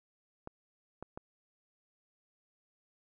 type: clicks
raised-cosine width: 1 ms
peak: -28 dBFS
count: 3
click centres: 0.474 / 1.026 / 1.175 s
effects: none